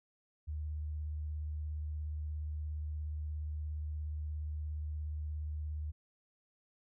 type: tone with vibrato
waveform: sine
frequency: 76 Hz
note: D#2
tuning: 40 cents flat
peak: -36 dBFS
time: 0.47-5.92 s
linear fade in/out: 20 ms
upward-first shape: triangle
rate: 17 Hz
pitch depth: 28 cents each way
effects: none